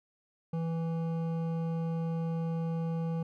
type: tone with hard clipping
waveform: sine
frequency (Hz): 164.81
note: E3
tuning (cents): 0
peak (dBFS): -32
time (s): 0.53-3.23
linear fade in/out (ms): 5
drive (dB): 11
effects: none